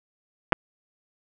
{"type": "clicks", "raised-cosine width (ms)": 0.5, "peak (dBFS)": -4, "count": 2, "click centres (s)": [0.523, 0.529], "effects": []}